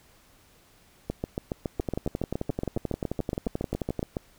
two click trains, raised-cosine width 2 ms, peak -15 / -15 dBFS, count 23 / 26, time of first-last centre 1.1-4.168 / 1.8-3.993 s, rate 7.17 / 11.4 Hz, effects pink hiss -59 dBFS RMS until 4.38 s

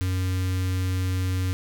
square tone with notch filter, 92.5 Hz, F#2, in tune, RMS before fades -25 dBFS, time 0.01-1.53 s, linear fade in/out 0 ms, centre 710 Hz, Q 0.62, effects none

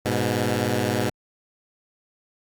10% pulse beating tone pair, 103.6 / 122.6 Hz, G#2 / B2, -4 / -12 cents, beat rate 19 Hz, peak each -16 dBFS, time 0.05-1.1 s, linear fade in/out 10 ms, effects Opus 48 kbps

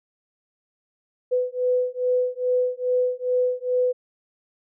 sine beating tone pair, 499 / 501.4 Hz, B4 / B4, +18 / +26 cents, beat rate 2.4 Hz, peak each -23 dBFS, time 1.31-3.93 s, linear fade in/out 20 ms, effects none

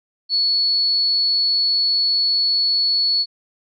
sine tone, 4405 Hz, C#8, 12 cents flat, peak -15 dBFS, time 0.29-3.26 s, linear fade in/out 50 ms, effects none

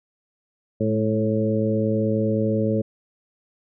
harmonic tone with a mistuned harmonic, 109.5 Hz, A2, 8 cents flat, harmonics 1 / 2 / 3 / 4 / 5, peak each -25 / -23 / -28 / -26 / -26 dBFS, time 0.8-2.82 s, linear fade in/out 10 ms, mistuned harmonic 2, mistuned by -30 cents, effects none

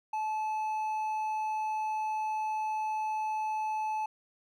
triangle tone with hard clipping, 865 Hz, A5, 30 cents flat, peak -31 dBFS, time 0.13-4.06 s, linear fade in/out 5 ms, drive 7 dB, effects none

